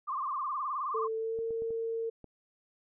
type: tone with vibrato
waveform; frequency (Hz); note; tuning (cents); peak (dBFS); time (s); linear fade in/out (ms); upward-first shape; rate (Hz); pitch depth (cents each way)
sine; 1122; C#6; +21; -31; 0.07-1.08; 20; sine; 19; 140
type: tone with pitch glide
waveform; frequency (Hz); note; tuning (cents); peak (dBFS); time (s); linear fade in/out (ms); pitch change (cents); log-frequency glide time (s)
sine; 444.9 to 454.8; A4 to A#4; +19 to -43; -31; 0.94-2.1; 10; +38; 1.17-1.41
type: clicks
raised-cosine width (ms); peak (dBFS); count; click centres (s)
2; -35; 5; 1.389 / 1.507 / 1.621 / 1.706 / 2.243
effects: none